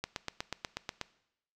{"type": "click train", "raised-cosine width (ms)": 0.2, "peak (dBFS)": -17, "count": 9, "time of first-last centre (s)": [0.04, 1.013], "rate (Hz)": 8.22, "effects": ["noise-tail reverb RT60 0.8 s tail -19 dB re dry"]}